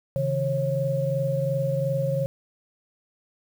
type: tone cluster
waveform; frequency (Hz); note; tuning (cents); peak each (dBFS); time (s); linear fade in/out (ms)
sine; 137.4 / 160.2 / 544; C#3 / E3 / C#5; -15 / -49 / -33; -26 / -30 / -25; 0.16-2.26; 0
effects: 8-bit